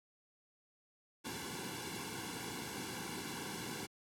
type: noise with comb filter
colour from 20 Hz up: pink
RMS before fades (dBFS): -43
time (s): 1.24-3.87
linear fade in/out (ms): 20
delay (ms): 1.6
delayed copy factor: -0.95
effects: high-pass 100 Hz 12 dB/octave + low-pass 12000 Hz 12 dB/octave